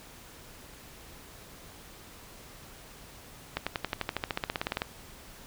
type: accelerating click train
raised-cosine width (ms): 0.3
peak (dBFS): -13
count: 19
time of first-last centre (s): 3.57-4.819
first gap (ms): 96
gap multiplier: 0.96
effects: pink hiss -50 dBFS RMS until 5.46 s